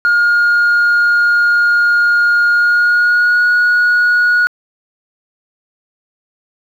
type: tone with pitch glide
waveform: sine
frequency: 1423 to 1452.1 Hz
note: F6 to F#6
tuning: +32 to -33 cents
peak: -6 dBFS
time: 0.05-4.47 s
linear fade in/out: 0 ms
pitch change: +35 cents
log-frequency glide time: 2.49-3.46 s
effects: tanh soft clip ceiling -7 dBFS + 7-bit